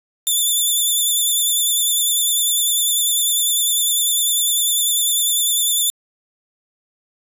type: tone with vibrato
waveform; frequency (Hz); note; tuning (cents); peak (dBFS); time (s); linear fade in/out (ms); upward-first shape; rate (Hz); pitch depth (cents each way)
5% pulse; 3520; A7; 0; -8; 0.27-5.9; 0; square; 10; 30
effects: resampled to 32000 Hz